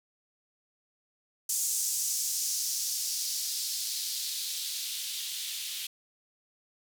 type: noise with band-pass filter sweep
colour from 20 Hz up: violet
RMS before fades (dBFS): -33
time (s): 1.49-5.87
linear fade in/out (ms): 5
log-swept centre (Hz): 6900 to 3100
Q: 2.1
effects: none